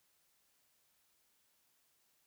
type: silence
effects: white hiss -75 dBFS RMS until 2.26 s